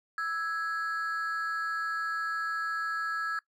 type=ring-modulated tone; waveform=triangle; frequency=1490 Hz; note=F#6; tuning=12 cents sharp; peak=-24 dBFS; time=0.18-3.39 s; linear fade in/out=2 ms; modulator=173 Hz; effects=noise-tail reverb RT60 0.1 s tail -21 dB re dry + tanh soft clip ceiling -21 dBFS